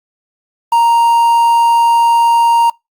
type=tone with quantisation; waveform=triangle; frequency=932.3 Hz; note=A#5; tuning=in tune; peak=-5 dBFS; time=0.72-2.7 s; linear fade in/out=5 ms; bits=5; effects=noise-tail reverb RT60 0.2 s tail -25 dB re dry + Opus 48 kbps